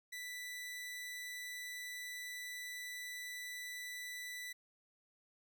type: tone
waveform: sawtooth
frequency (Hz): 1978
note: B6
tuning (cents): +2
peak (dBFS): -40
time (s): 0.12-4.53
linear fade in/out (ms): 10
effects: none